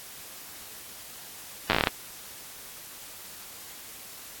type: slowing click train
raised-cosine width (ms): 0.3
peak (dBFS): -5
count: 10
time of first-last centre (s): 1.7-1.872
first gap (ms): 9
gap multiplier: 1.18
effects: white hiss -44 dBFS RMS until 4.4 s + AAC 64 kbps